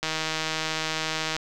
click train, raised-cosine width 0.2 ms, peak -10 dBFS, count 212, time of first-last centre 0.03-1.365 s, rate 158 Hz, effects none

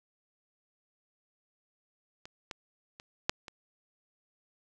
clicks, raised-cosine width 0.2 ms, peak -28 / -21 / -29 / -8 / -26 dBFS, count 5, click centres 2.255 / 2.512 / 2.999 / 3.295 / 3.482 s, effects none

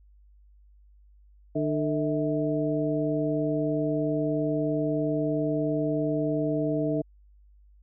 harmonic tone with a mistuned harmonic, 150 Hz, D3, 37 cents sharp, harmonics 1 / 2 / 3 / 4, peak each -31 / -27 / -31 / -30 dBFS, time 1.55-7.02 s, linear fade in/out 10 ms, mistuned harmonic 4, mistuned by +120 cents, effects added 50 Hz sine -53 dBFS peak until 7.82 s

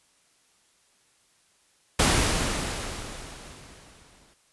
pink noise with exponential decay, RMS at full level -19 dBFS, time 1.99-4.34 s, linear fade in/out 5 ms, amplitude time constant 510 ms, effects white hiss -64 dBFS RMS until 4.52 s + resampled to 24000 Hz

